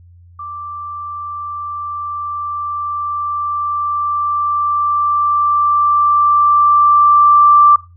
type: tone with level ramp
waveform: sine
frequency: 1174.7 Hz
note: D6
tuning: in tune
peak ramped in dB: -25 to -4 dBFS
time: 0.39-7.76 s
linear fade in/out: 5 ms
effects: noise-tail reverb RT60 0.3 s tail -21 dB re dry + added 87 Hz sine -40 dBFS peak until 7.96 s